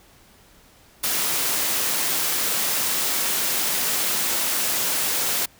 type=high-pass noise; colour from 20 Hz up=white; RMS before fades=-23 dBFS; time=1.03-5.46 s; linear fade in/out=10 ms; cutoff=160 Hz; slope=12 dB/octave; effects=pink hiss -53 dBFS RMS until 5.59 s